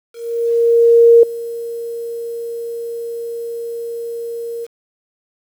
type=tone with ADSR envelope; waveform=sine; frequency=466.2 Hz; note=A#4; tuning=in tune; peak=-3 dBFS; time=0.13-4.67 s; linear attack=1100 ms; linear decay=4 ms; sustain=-19 dB; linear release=31 ms; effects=7-bit